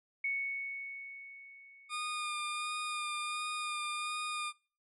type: tone with exponential decay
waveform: sine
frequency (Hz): 2217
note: C#7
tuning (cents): 0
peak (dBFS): -30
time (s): 0.24-2.77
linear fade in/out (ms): 5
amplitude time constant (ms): 550
type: tone with vibrato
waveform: 20% pulse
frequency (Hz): 1216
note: D#6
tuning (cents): -40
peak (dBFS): -30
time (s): 1.89-4.53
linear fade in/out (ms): 50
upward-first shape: sine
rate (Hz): 1.4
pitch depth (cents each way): 18
effects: noise-tail reverb RT60 0.4 s tail -25 dB re dry + MP3 48 kbps